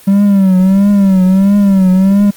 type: tone with vibrato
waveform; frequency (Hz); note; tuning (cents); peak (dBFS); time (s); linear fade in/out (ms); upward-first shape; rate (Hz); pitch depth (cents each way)
triangle; 193.9; G3; -19; -3; 0.07-2.31; 10; triangle; 1.5; 100
effects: white hiss -39 dBFS RMS until 2.36 s + Opus 24 kbps